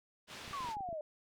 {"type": "low-pass noise", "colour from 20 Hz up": "white", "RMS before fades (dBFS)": -49, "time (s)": [0.27, 0.76], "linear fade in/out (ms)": 50, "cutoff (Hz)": 3800, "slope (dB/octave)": 12}
{"type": "clicks", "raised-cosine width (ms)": 3, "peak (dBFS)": -38, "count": 9, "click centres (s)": [0.479, 0.51, 0.606, 0.646, 0.689, 0.769, 0.807, 0.889, 0.928]}
{"type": "exponential sweep", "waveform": "sine", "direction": "down", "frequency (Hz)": [1170, 588], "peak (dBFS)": -38, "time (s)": [0.53, 1.01], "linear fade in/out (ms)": 2}
{"effects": []}